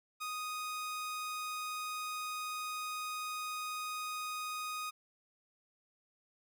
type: tone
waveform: sawtooth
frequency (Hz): 1244.5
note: D#6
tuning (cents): 0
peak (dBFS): -34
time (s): 0.2-4.91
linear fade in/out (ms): 20
effects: none

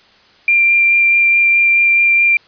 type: tone with vibrato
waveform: sine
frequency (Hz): 2377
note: D7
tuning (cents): +20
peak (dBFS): -8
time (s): 0.48-2.37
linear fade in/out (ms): 2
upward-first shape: sine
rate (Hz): 4.7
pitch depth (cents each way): 9
effects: white hiss -48 dBFS RMS until 2.47 s + resampled to 11025 Hz

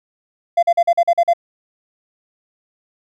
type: tone bursts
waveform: triangle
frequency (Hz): 686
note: F5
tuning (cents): -31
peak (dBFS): -7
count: 8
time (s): 0.57-1.335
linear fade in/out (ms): 10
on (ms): 58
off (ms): 43
effects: tanh soft clip ceiling -4 dBFS

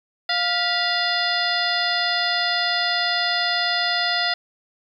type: harmonic tone with a mistuned harmonic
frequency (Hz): 702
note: F5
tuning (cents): +9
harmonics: 1 / 2 / 3 / 4 / 5 / 6 / 7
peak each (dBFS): -26 / -27 / -26 / -32 / -27 / -28 / -26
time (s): 0.29-4.34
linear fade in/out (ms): 5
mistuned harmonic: 3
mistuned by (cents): -130
effects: 9-bit

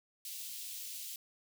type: high-pass noise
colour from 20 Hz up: white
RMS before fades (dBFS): -44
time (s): 0.25-1.16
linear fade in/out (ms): 2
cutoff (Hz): 2800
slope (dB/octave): 24
effects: none

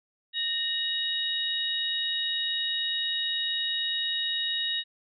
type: tone cluster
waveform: sine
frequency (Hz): 1844 / 2908 / 3779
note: A#6 / F#7 / A#7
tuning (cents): -19 / -31 / +23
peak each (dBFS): -35 / -33 / -28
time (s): 0.33-4.84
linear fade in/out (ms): 50
effects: none

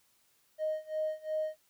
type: tone with tremolo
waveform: triangle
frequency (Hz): 622.3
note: D#5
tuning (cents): 0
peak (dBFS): -25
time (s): 0.58-1.57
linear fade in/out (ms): 50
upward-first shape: sine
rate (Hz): 2.8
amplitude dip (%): 95
effects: tanh soft clip ceiling -27 dBFS + white hiss -70 dBFS RMS until 1.69 s

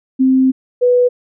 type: tone pair in turn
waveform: sine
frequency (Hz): 261.6 / 493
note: C4 / B4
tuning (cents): 0 / -3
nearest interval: major seventh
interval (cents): 1097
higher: second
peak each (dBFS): -8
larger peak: neither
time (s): 0.19-0.52 / 0.81-1.09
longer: first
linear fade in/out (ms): 20
effects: none

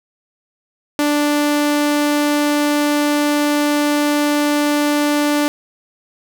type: tone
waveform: sawtooth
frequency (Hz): 293.7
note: D4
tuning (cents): 0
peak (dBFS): -10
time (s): 0.99-5.48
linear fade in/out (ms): 0
effects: none

